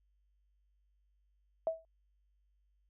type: tone with exponential decay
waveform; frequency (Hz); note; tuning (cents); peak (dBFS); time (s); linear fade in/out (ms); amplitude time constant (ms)
sine; 650; E5; -24; -26; 1.67-1.85; 1; 38
effects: added 50 Hz sine -70 dBFS peak until 2.89 s